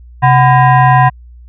sine tone with frequency modulation, 132.1 Hz, C3, 17 cents sharp, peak -4 dBFS, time 0.22-1.1 s, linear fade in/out 20 ms, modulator 875 Hz, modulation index 1.3, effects added 60 Hz sine -33 dBFS peak until 1.48 s

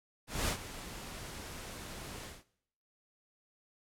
pink noise with ADSR envelope, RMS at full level -31 dBFS, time 0.27-2.44 s, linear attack 210 ms, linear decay 88 ms, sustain -14 dB, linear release 190 ms, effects noise-tail reverb RT60 0.7 s tail -20 dB re dry + low-pass 12000 Hz 12 dB/octave

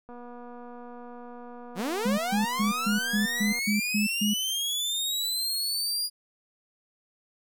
click train, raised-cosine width 1 ms, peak -32 dBFS, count 848, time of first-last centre 0.09-3.59 s, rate 242 Hz
sawtooth linear sweep, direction up, 153.9 to 4875 Hz, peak -24 dBFS, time 1.75-6.1 s, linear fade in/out 50 ms
sine tone bursts, 208.3 Hz, G#3, 5 cents sharp, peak -23 dBFS, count 9, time 2.05-4.34 s, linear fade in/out 10 ms, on 130 ms, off 140 ms
effects none

